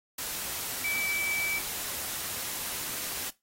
sine tone in noise, 2306 Hz, D7, 32 cents flat, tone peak -29 dBFS, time 0.84-1.59 s, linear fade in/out 5 ms, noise white, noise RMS -35 dBFS, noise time 0.18-3.3 s, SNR +3 dB, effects noise-tail reverb RT60 0.2 s tail -18 dB re dry + AAC 48 kbps

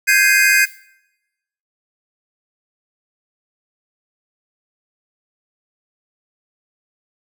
square chord, Ab major seventh, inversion third, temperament equal, 1568 / 1661.2 / 2093 / 2489 Hz, G6 / Ab6 / C7 / Eb7, 0 / 0 / 0 / 0 cents, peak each -17 dBFS, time 0.07-0.66 s, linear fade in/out 20 ms
violet noise with exponential decay, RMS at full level -34 dBFS, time 0.65-0.95 s, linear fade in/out 1 ms, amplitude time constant 64 ms
effects noise-tail reverb RT60 1.0 s tail -26 dB re dry

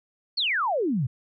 sine exponential sweep, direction down, 4600 to 112.7 Hz, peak -22 dBFS, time 0.37-1.07 s, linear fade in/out 10 ms, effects none

